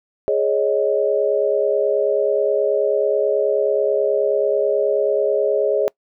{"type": "chord", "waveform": "sine", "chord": "Ab suspended fourth", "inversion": "none", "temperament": "just", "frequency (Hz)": [415.3, 553.7, 623], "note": ["Ab4", "Db5", "Eb5"], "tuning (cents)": [0, -2, 2], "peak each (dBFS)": [-19, -19, -21], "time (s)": [0.28, 5.88], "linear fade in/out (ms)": 0, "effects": ["noise-tail reverb RT60 0.1 s tail -25 dB re dry"]}